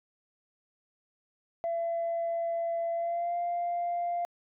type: tone with pitch glide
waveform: sine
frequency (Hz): 674 to 696.2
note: E5 to F5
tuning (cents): +38 to -6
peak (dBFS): -27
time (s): 1.64-4.25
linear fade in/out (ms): 0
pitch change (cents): +56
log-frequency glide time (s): 2.92-3.36
effects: tanh soft clip ceiling -25 dBFS